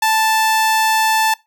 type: tone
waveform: sawtooth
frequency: 880 Hz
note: A5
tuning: in tune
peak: -9 dBFS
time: 0.02-1.34 s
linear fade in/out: 5 ms
effects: noise-tail reverb RT60 0.2 s tail -21 dB re dry